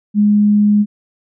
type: tone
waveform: sine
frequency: 207.7 Hz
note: G#3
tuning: in tune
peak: -8 dBFS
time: 0.14-0.86 s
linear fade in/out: 50 ms
effects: none